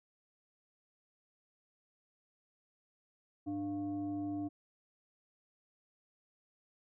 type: tone with frequency modulation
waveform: sine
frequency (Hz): 296.7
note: D4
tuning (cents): +18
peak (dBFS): -35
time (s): 3.46-4.49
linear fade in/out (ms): 20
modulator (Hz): 400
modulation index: 0.5
effects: none